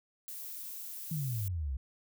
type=noise; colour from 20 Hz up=violet; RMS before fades=-43 dBFS; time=0.28-1.48 s; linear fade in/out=0 ms
type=exponential sweep; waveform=sine; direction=down; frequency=166.7 to 61.9 Hz; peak=-32 dBFS; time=1.11-1.77 s; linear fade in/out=5 ms
effects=none